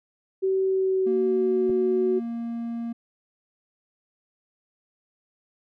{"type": "tone with pitch glide", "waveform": "sine", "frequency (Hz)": [381.8, 370.9], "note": ["G4", "F#4"], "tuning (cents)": [-46, 4], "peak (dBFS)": -20, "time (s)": [0.42, 2.2], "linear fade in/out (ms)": 20, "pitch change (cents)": -50, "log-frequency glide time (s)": [0.64, 1.72]}
{"type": "tone", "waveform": "triangle", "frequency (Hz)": 233.1, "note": "A#3", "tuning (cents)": 0, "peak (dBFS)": -26, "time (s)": [1.06, 2.93], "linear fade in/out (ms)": 10}
{"type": "clicks", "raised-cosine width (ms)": 2, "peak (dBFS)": -26, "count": 2, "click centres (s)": [1.695, 1.702]}
{"effects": []}